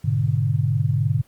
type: chord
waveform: sine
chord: G# diminished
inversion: none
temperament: equal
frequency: 103.83 / 123.47 / 146.83 Hz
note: G#2 / B2 / D3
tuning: 0 / 0 / 0 cents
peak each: -22 dBFS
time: 0.04-1.22 s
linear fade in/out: 10 ms
effects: pink hiss -57 dBFS RMS until 1.27 s + Opus 48 kbps